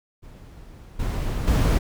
brown noise with level steps, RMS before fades -43 / -26 / -18 dBFS, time 0.22-1.79 s, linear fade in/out 20 ms, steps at 0.99 / 1.47 s, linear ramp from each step 10 ms, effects none

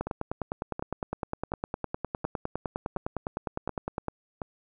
two click trains, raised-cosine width 1 ms, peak -16 / -19 dBFS, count 41 / 7, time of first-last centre 0.01-4.083 / 0.07-4.418 s, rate 9.82 / 1.38 Hz, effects none

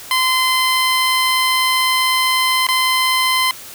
15% pulse tone with dropouts, 1032 Hz, C6, 24 cents flat, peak -7 dBFS, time 0.11-3.51 s, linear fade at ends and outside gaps 1 ms, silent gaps 2.668-2.687 s, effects white hiss -35 dBFS RMS until 3.74 s

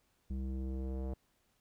square tone with low-pass filter sweep, 65.41 Hz, C2, in tune, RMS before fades -38 dBFS, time 0.3-1.14 s, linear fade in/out 5 ms, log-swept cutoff 230 to 610 Hz, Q 1.6, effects pink hiss -75 dBFS RMS until 1.6 s

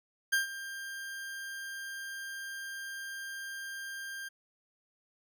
40% pulse tone with ADSR envelope, 1593 Hz, G6, 27 cents sharp, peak -23 dBFS, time 0.32-4.29 s, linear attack 14 ms, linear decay 130 ms, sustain -15 dB, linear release 13 ms, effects none

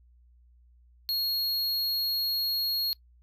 square tone, 4300 Hz, C8, 47 cents sharp, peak -27 dBFS, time 1.09-2.93 s, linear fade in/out 0 ms, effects noise-tail reverb RT60 0.1 s tail -21 dB re dry + added 60 Hz sine -56 dBFS peak until 3.22 s

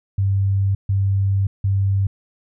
sine tone bursts at uneven times, 98 Hz, G2, in tune, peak -15 dBFS, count 3, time 0.18-0.75 / 0.89-1.47 / 1.64-2.07 s, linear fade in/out 5 ms, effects none

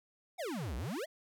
square exponential two-way sweep, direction down then up, 788 to 55.9 to 696 Hz, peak -37 dBFS, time 0.38-1.06 s, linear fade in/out 20 ms, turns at 0.76 s, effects none

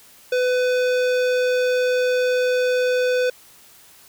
sine tone with hard clipping, 501 Hz, B4, 25 cents sharp, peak -19 dBFS, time 0.32-3.3 s, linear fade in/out 5 ms, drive 17 dB, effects white hiss -49 dBFS RMS until 4.08 s

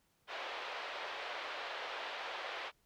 pink band-pass noise, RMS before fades -43 dBFS, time 0.27-2.72 s, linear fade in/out 50 ms, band 530 to 3700 Hz, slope 24 dB/octave, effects pink hiss -75 dBFS RMS until 2.85 s

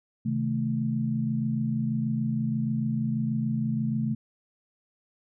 sine chord, A diminished, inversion first, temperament just, 132 / 158.4 / 220 Hz, C3 / Eb3 / A3, +16 / +31 / 0 cents, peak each -29 / -33 / -27 dBFS, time 0.25-4.15 s, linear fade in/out 10 ms, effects none

